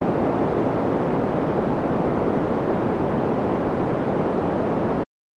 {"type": "band-pass noise", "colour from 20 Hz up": "pink", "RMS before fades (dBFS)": -21, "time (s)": [0.01, 5.04], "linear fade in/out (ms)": 10, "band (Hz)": [200, 700], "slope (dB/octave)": 12, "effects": ["Opus 32 kbps"]}